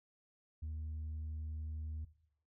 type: tone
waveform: sine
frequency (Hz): 77.78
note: D#2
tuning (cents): 0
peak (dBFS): -37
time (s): 0.62-2.05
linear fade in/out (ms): 10
effects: noise-tail reverb RT60 0.7 s tail -17 dB re dry + tanh soft clip ceiling -38 dBFS